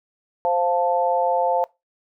sine chord, F major, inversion second, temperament equal, 523.3 / 698.5 / 880 Hz, C5 / F5 / A5, 0 / 0 / 0 cents, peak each -22 dBFS, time 0.45-1.64 s, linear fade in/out 0 ms, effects noise-tail reverb RT60 0.2 s tail -21 dB re dry

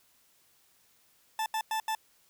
40% pulse tone bursts at uneven times, 880 Hz, A5, in tune, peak -28 dBFS, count 4, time 1.39-1.46 / 1.54-1.61 / 1.71-1.8 / 1.88-1.95 s, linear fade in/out 2 ms, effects white hiss -66 dBFS RMS until 2.29 s

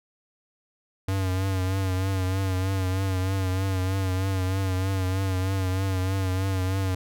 square tone with vibrato, 94.6 Hz, F#2, 39 cents sharp, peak -24 dBFS, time 1.08-6.95 s, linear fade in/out 5 ms, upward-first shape triangle, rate 3.2 Hz, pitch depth 53 cents each way, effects none

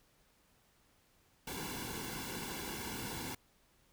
pink noise with comb filter, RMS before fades -42 dBFS, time 1.47-3.35 s, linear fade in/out 5 ms, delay 1.6 ms, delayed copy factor -0.75, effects pink hiss -70 dBFS RMS until 3.92 s

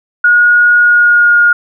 sine tone with pitch glide, 1444 to 1426.6 Hz, F#6 to F6, -43 to +36 cents, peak -4 dBFS, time 0.24-1.53 s, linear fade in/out 5 ms, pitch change -21 cents, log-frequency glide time 0.78-1.36 s, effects none

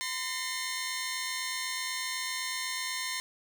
15% pulse tone cluster, 1021 / 1816 / 2130 Hz, C6 / A#6 / C7, -43 / -46 / +30 cents, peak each -31 / -31 / -30 dBFS, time 0.01-3.2 s, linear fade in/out 0 ms, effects none

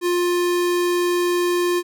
square tone, 352.4 Hz, F4, 16 cents sharp, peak -18 dBFS, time 0.01-1.83 s, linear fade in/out 50 ms, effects none

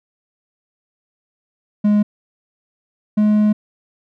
triangle tone pair in turn, 208.2 / 211.2 Hz, G#3 / G#3, +5 / +29 cents, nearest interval unison, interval 24 cents, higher second, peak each -9 dBFS, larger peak neither, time 1.84-2.03 / 3.17-3.53 s, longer second, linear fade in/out 10 ms, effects none

